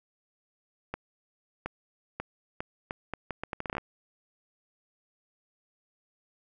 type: accelerating click train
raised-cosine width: 0.5 ms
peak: -18 dBFS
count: 16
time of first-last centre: 0.94-3.782 s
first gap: 720 ms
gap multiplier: 0.75
effects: none